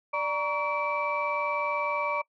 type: tone cluster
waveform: sine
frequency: 589 / 939 / 1129 / 2323 Hz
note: D5 / A#5 / C#6 / D7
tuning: +5 / +12 / +31 / -20 cents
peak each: -31 / -31 / -30 / -32 dBFS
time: 0.13-2.22 s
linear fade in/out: 10 ms
effects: noise-tail reverb RT60 0.1 s tail -24 dB re dry + tanh soft clip ceiling -17 dBFS